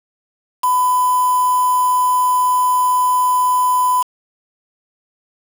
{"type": "tone with quantisation", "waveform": "sine", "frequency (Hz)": 1001, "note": "B5", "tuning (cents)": 23, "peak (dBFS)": -12, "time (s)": [0.63, 4.03], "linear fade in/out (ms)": 10, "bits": 4, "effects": []}